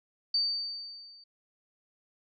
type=tone with level ramp; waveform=sine; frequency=4600 Hz; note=D8; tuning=37 cents flat; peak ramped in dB=-23 to -52 dBFS; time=0.34-1.24 s; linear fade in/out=5 ms; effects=none